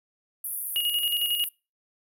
white band-pass noise, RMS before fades -33 dBFS, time 0.44-1.49 s, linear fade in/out 5 ms, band 9700 to 15000 Hz, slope 96 dB/octave
sine tone with tremolo, 2873 Hz, F7, 48 cents sharp, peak -22 dBFS, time 0.76-1.44 s, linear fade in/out 0 ms, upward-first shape square, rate 11 Hz, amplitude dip 50%
effects noise-tail reverb RT60 0.3 s tail -26 dB re dry

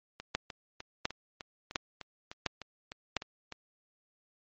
two click trains, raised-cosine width 0.2 ms, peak -24 / -11 dBFS, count 12 / 5, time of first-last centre 0.2-3.523 / 0.35-3.167 s, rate 3.31 / 1.42 Hz, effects low-pass 6000 Hz 12 dB/octave + MP3 32 kbps

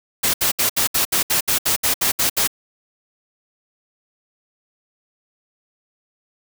white noise bursts, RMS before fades -18 dBFS, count 13, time 0.23-2.476 s, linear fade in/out 10 ms, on 110 ms, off 68 ms, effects none

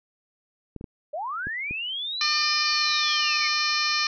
clicks, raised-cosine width 3 ms, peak -23 dBFS, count 5, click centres 0.763 / 0.811 / 0.842 / 1.47 / 1.71 s
sine linear two-way sweep, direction up then down, 554.4 to 5140 to 2118 Hz, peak -28 dBFS, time 1.13-3.48 s, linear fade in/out 10 ms, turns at 2.54 s
harmonic tone, 602 Hz, D5, 43 cents sharp, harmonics 2 / 3 / 4 / 5 / 6 / 7 / 8 / 9 / 10, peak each -29 / -31 / -28 / -35 / -37 / -28 / -32 / -30 / -38 dBFS, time 2.21-4.07 s, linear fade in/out 2 ms
effects none

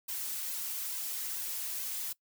blue noise with flanger, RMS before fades -37 dBFS, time 0.08-2.13 s, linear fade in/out 10 ms, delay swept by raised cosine 1.9 to 4.8 ms, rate 2.3 Hz, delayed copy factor +0.9, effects noise-tail reverb RT60 0.1 s tail -21 dB re dry

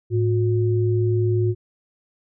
sine tone pair together, 108.4 / 360 Hz, A2 / F#4, -25 / -47 cents, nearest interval octave + major sixth, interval 2078 cents, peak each -18 / -22 dBFS, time 0.1-1.55 s, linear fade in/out 50 ms, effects none

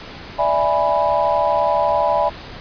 sine chord, E dominant seventh, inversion third, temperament equal, 587.3 / 659.3 / 830.6 / 987.8 Hz, D5 / E5 / G#5 / B5, 0 / 0 / 0 / 0 cents, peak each -20 dBFS, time 0.38-2.3 s, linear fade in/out 20 ms, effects pink hiss -35 dBFS RMS until 2.6 s + resampled to 11025 Hz

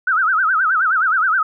sine tone with vibrato, 1403 Hz, F6, 8 cents sharp, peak -13 dBFS, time 0.07-1.43 s, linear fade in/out 5 ms, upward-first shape sine, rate 9.5 Hz, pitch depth 200 cents each way, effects none

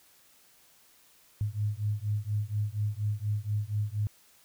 sine beating tone pair, 102.8 / 107 Hz, G#2 / A2, -17 / -48 cents, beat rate 4.2 Hz, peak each -31 dBFS, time 1.41-4.07 s, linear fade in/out 0 ms, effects white hiss -61 dBFS RMS until 4.44 s

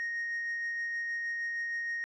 sine tone with tremolo, 1864.7 Hz, A#6, in tune, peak -29 dBFS, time 0-2.04 s, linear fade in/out 0 ms, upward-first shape sine, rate 6.4 Hz, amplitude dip 25%, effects tanh soft clip ceiling -30 dBFS

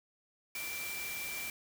sine tone in noise, 2349 Hz, D7, in tune, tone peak -40 dBFS, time 0.55-1.5 s, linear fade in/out 2 ms, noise white, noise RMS -42 dBFS, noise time 0.55-1.5 s, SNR -1 dB, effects none

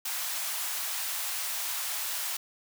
white high-pass noise, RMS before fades -33 dBFS, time 0.05-2.37 s, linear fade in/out 5 ms, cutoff 690 Hz, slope 24 dB/octave, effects none

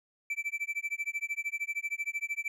triangle tone with tremolo, 2326 Hz, D7, 17 cents flat, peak -27 dBFS, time 0.3-2.48 s, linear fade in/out 2 ms, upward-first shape sine, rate 13 Hz, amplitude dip 100%, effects none

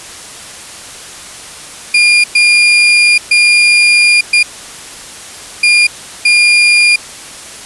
35% pulse tone bursts at uneven times, 2416 Hz, D7, 48 cents sharp, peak -3 dBFS, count 6, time 1.94-2.24 / 2.35-3.18 / 3.31-4.21 / 4.33-4.43 / 5.63-5.87 / 6.25-6.96 s, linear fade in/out 5 ms, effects white hiss -29 dBFS RMS until 7.65 s + resampled to 24000 Hz

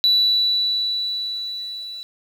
sine tone with level ramp, 3951 Hz, B7, in tune, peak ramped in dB -11 to -31 dBFS, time 0.04-2.03 s, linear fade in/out 0 ms, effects tanh soft clip ceiling -10 dBFS + 8-bit

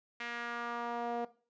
sawtooth tone with band-pass filter sweep, 237.2 Hz, A#3, 30 cents sharp, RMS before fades -38 dBFS, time 0.2-1.25 s, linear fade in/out 5 ms, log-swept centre 2100 to 630 Hz, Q 2.1, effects noise-tail reverb RT60 0.4 s tail -18 dB re dry + resampled to 16000 Hz

